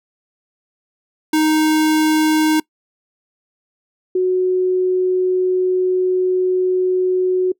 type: tone pair in turn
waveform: square / sine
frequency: 311.1 / 368.4 Hz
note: D#4 / F#4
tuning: 0 / -7 cents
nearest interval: minor third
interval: 293 cents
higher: second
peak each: -13 dBFS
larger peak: neither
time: 1.33-2.6 / 4.15-7.52 s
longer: second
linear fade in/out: 5 ms
effects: noise-tail reverb RT60 0.1 s tail -23 dB re dry